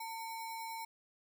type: tone with sample-and-hold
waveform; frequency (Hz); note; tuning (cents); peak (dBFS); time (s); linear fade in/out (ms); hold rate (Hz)
sine; 905; A5; +48; -40; 0-0.85; 5; 3150
effects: none